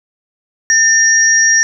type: tone pair together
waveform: sine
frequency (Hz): 1800 / 5698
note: A6 / F8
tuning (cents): +39 / +34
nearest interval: octave + minor sixth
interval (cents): 1995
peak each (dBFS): -10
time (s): 0.7-1.63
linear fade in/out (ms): 0
effects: none